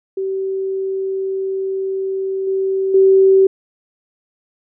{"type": "tone with level steps", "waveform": "sine", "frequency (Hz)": 384.5, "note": "G4", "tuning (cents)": -33, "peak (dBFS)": [-18, -15, -7], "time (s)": [0.17, 3.47], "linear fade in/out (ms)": 5, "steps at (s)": [2.47, 2.94], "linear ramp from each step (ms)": 5, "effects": []}